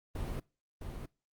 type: noise with echo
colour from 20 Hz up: brown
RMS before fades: -37 dBFS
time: 0.15-0.4 s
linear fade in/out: 5 ms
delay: 660 ms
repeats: 1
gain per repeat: -5 dB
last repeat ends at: 1.06 s
effects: noise-tail reverb RT60 0.3 s tail -23 dB re dry + Opus 32 kbps